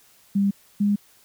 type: tone pair in turn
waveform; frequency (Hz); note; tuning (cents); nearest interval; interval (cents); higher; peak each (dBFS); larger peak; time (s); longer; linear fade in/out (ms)
sine; 199.1 / 204.2; G3 / G#3; +27 / -29; unison; 44; second; -17; neither; 0.35-0.51 / 0.8-0.96; neither; 10
effects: white hiss -56 dBFS RMS until 1.24 s